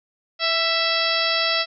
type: harmonic tone with a mistuned harmonic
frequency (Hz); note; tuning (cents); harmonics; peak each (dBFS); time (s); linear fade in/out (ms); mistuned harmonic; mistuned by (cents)
659.3; E5; 0; 1 / 2 / 3 / 4 / 5 / 6 / 7 / 8; -27 / -27 / -27 / -27 / -27 / -27 / -27 / -27; 0.39-1.66; 50; 2; +25
effects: none